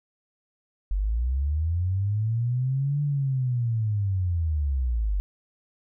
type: linear two-way sweep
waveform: sine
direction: up then down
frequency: 45.04 to 146.83 to 46.67 Hz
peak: -22 dBFS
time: 0.91-5.2 s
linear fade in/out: 0 ms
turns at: 3.02 s
effects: none